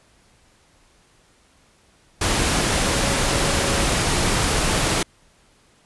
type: tone in noise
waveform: sine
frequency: 554.4 Hz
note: C#5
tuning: in tune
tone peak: -30 dBFS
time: 2.85-3.85 s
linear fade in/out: 5 ms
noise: pink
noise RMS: -20 dBFS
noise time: 2.21-5.03 s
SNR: -13 dB
effects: pink hiss -57 dBFS RMS until 5.85 s + resampled to 24000 Hz